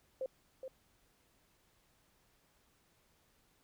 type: tone with echo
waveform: sine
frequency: 523.3 Hz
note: C5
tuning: in tune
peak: -35 dBFS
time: 0.21-0.26 s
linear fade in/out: 2 ms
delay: 420 ms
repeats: 1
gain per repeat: -7 dB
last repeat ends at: 0.68 s
effects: pink hiss -72 dBFS RMS until 3.63 s